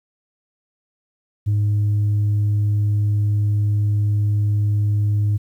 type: tone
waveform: sine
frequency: 103.83 Hz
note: G#2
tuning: in tune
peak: -13 dBFS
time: 1.46-5.38 s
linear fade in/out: 20 ms
effects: tanh soft clip ceiling -14 dBFS + 9-bit